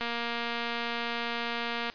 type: click train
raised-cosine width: 0.3 ms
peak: -17 dBFS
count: 445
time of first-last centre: 0.01-1.899 s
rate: 235 Hz
effects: white hiss -51 dBFS RMS until 1.94 s + resampled to 11025 Hz